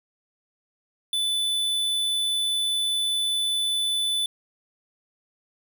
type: tone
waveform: square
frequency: 3495 Hz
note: A7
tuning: 12 cents flat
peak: -23 dBFS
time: 1.13-4.26 s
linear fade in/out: 2 ms
effects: none